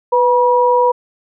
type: tone pair together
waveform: sine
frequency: 496 / 964.9 Hz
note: B4 / B5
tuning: +7 / -41 cents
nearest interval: octave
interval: 1152 cents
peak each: -12 dBFS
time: 0.12-0.92 s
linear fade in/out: 10 ms
effects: none